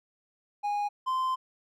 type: tone pair in turn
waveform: triangle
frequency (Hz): 823 / 1036.9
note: G#5 / C6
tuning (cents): -16 / -16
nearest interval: major third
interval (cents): 400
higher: second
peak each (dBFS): -25 / -24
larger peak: second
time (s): 0.63-0.89 / 1.06-1.36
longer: second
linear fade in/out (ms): 20
effects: none